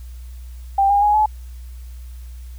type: tone with pitch steps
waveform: sine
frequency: 789 / 810.2 / 832.1 / 854.5 Hz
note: G5 / G#5 / G#5 / G#5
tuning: +11 / -43 / +3 / +49 cents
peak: -12 dBFS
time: 0.78-1.26 s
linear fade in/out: 5 ms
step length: 120 ms
effects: added 61 Hz sine -32 dBFS peak until 2.58 s + white hiss -53 dBFS RMS until 2.58 s